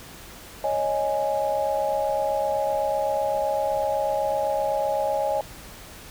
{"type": "chord", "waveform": "sine", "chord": "C# suspended second", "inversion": "none", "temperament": "equal", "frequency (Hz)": [554.4, 622.3, 830.6], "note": ["C#5", "D#5", "G#5"], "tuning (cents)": [0, 0, 0], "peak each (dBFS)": -26, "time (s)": [0.64, 5.41], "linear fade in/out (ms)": 2, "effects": ["pink hiss -43 dBFS RMS until 6.1 s"]}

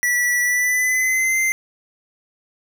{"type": "tone with pitch glide", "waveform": "square", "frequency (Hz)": [1952, 2080], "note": ["B6", "C7"], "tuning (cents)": [-21, -11], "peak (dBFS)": -17, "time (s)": [0.03, 1.52], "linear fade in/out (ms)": 0, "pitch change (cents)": 110, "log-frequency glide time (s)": [0.42, 1.39], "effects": []}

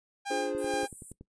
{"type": "tone with tremolo", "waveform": "sawtooth", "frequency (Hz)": 803, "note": "G5", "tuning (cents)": 41, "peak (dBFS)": -27, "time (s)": [0.25, 0.88], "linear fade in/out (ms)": 20, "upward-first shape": "sine", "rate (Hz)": 2.4, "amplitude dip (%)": 100}
{"type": "chord", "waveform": "triangle", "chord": "D half-diminished seventh", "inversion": "none", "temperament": "equal", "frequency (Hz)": [293.7, 349.2, 415.3, 523.3], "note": ["D4", "F4", "Ab4", "C5"], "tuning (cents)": [0, 0, 0, 0], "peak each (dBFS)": [-34, -36, -33, -32], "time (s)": [0.3, 0.86], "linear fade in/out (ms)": 10}
{"type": "click train", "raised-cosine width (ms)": 3, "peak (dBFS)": -33, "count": 8, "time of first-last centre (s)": [0.55, 1.21], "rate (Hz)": 10.6}
{"type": "high-pass noise", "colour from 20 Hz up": "white", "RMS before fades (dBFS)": -42, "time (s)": [0.58, 1.12], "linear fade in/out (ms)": 0, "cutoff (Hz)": 7900, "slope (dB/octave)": 96}
{"effects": ["noise-tail reverb RT60 0.1 s tail -20 dB re dry", "resampled to 22050 Hz"]}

